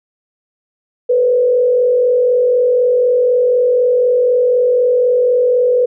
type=tone with frequency modulation; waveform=sine; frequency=494.9 Hz; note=B4; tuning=4 cents sharp; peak=-9 dBFS; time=1.09-5.86 s; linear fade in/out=10 ms; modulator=44 Hz; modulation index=0.54; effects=none